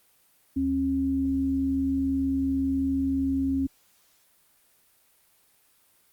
sine tone pair together, 75.7 / 270.1 Hz, D#2 / C#4, -47 / -45 cents, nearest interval octave + minor seventh, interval 2202 cents, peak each -33 / -23 dBFS, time 0.56-3.67 s, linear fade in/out 10 ms, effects white hiss -63 dBFS RMS until 6.12 s + Opus 32 kbps

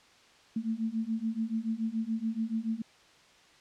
sine beating tone pair, 220 / 227 Hz, A3 / A#3, 0 / -46 cents, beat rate 7 Hz, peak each -33 / -32 dBFS, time 0.56-2.82 s, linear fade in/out 5 ms, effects white hiss -59 dBFS RMS until 3.6 s + low-pass 5000 Hz 12 dB/octave

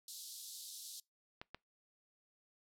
pink band-pass noise, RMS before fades -50 dBFS, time 0.08-1 s, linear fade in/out 2 ms, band 3700 to 14000 Hz, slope 48 dB/octave
clicks, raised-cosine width 0.3 ms, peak -30 dBFS, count 2, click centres 1.415 / 1.546 s
effects noise-tail reverb RT60 0.2 s tail -25 dB re dry

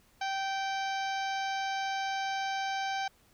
harmonic tone with a mistuned harmonic, 778 Hz, G5, 13 cents flat, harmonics 1 / 2 / 3 / 4 / 5 / 6 / 7 / 8, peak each -32 / -38 / -42 / -44 / -46 / -48 / -49 / -50 dBFS, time 0.21-3.08 s, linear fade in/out 5 ms, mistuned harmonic 7, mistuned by -17 cents, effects pink hiss -65 dBFS RMS until 3.33 s

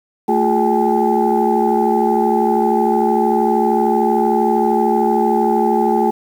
sine tone cluster, 221.6 / 354 / 414.2 / 782 / 855 Hz, A3 / F4 / G#4 / G5 / A5, +13 / +23 / -5 / -4 / -50 cents, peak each -18 dBFS, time 0.28-6.11 s, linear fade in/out 10 ms, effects tanh soft clip ceiling -3 dBFS + 7-bit

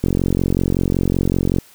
click train, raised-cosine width 3 ms, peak -4 dBFS, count 71, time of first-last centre 0.04-1.585 s, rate 45.3 Hz, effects white hiss -48 dBFS RMS until 1.74 s

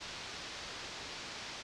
white low-pass noise, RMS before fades -45 dBFS, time 0-1.63 s, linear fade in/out 20 ms, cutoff 5500 Hz, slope 24 dB/octave, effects low-pass 9000 Hz 12 dB/octave

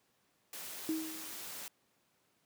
white noise, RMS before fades -45 dBFS, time 0.53-1.68 s, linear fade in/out 2 ms
sine tone with exponential decay, 317.8 Hz, D#4, 37 cents sharp, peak -29 dBFS, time 0.89-1.45 s, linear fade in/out 0 ms, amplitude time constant 120 ms
effects pink hiss -74 dBFS RMS until 2.45 s + high-pass 150 Hz 12 dB/octave

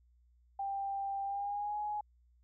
sine tone with pitch glide, 790 to 837 Hz, G5 to G#5, +13 to +13 cents, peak -34 dBFS, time 0.59-2.01 s, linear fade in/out 5 ms, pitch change +100 cents, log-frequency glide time 1.24-1.77 s, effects added 60 Hz sine -64 dBFS peak until 2.43 s

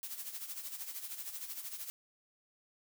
blue noise with tremolo, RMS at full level -41 dBFS, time 0.03-1.9 s, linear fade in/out 0 ms, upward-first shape sine, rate 13 Hz, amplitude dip 65%, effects none

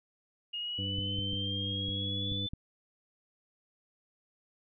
sine linear sweep, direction up, 2851 to 3520 Hz, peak -34 dBFS, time 0.53-2.49 s, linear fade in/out 10 ms
harmonic tone, 99 Hz, G2, 18 cents sharp, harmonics 1 / 2 / 3 / 5, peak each -36 / -41 / -43 / -47 dBFS, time 0.78-2.47 s, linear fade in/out 10 ms
clicks, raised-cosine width 5 ms, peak -27 dBFS, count 6, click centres 0.986 / 1.188 / 1.333 / 1.889 / 2.32 / 2.535 s
effects none

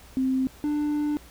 sine / triangle tone pair in turn, 261.6 / 296.5 Hz, C4 / D4, 0 / +17 cents, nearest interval major second, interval 217 cents, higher second, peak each -21 dBFS, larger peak neither, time 0.17-0.47 / 0.64-1.17 s, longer second, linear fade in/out 0 ms, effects added 60 Hz sine -52 dBFS peak until 1.3 s + pink hiss -51 dBFS RMS until 1.3 s

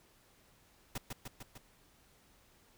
pink noise with echo, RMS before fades -39 dBFS, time 0.95-0.98 s, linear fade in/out 5 ms, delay 150 ms, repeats 4, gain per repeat -3 dB, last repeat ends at 1.58 s, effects pink hiss -66 dBFS RMS until 2.77 s

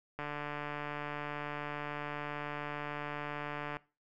click train, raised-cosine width 0.5 ms, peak -24 dBFS, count 527, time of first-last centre 0.19-3.768 s, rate 147 Hz, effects noise-tail reverb RT60 0.3 s tail -20 dB re dry

